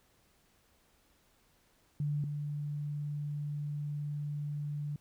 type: tone pair in turn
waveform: sine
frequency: 146.83 / 146.83 Hz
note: D3 / D3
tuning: 0 / 0 cents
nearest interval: unison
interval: 0 cents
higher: neither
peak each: -30 / -34 dBFS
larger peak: first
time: 2-2.24 / 2.24-4.96 s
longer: second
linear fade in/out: 2 ms
effects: pink hiss -69 dBFS RMS until 5 s